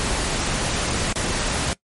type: noise with dropouts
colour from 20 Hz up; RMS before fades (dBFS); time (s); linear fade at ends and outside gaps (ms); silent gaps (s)
pink; -23; 0-1.73; 0; 1.126-1.158
effects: noise-tail reverb RT60 0.1 s tail -20 dB re dry + MP3 48 kbps